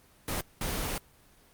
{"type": "noise bursts at uneven times", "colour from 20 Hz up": "pink", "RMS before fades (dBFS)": -32, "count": 2, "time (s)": [[0.28, 0.41], [0.61, 0.98]], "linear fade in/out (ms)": 2, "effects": ["pink hiss -60 dBFS RMS until 1.53 s", "Opus 24 kbps"]}